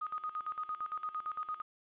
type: tone with tremolo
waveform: sine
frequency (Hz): 1244.5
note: D#6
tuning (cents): 0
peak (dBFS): -34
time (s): 0.01-1.62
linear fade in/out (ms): 10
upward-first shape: square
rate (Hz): 8.8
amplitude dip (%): 80
effects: resampled to 8000 Hz + 11-bit